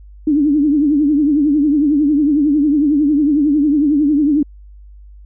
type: tone with vibrato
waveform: sine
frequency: 293.7 Hz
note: D4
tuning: in tune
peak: -10 dBFS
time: 0.27-4.43 s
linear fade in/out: 5 ms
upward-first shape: triangle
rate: 11 Hz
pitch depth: 130 cents each way
effects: added 50 Hz sine -36 dBFS peak until 5.25 s